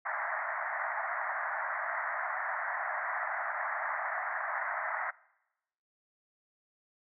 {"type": "band-pass noise", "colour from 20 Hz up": "white", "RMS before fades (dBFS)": -35, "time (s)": [0.05, 5.11], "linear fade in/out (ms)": 10, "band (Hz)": [620, 2000], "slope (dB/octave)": 96, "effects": ["noise-tail reverb RT60 0.9 s tail -22 dB re dry"]}